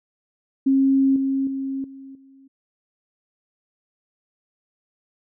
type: tone with level steps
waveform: sine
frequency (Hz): 269.8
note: C#4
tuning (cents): -47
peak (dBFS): -14 / -19 / -24 / -37 / -47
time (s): 0.66-2.48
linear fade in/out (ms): 10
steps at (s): 1.16 / 1.47 / 1.84 / 2.15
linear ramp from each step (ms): 2
effects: none